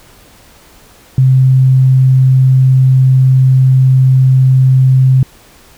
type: tone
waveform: sine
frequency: 130.81 Hz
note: C3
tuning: in tune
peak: -4 dBFS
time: 1.18-5.23 s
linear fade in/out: 2 ms
effects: pink hiss -42 dBFS RMS until 5.77 s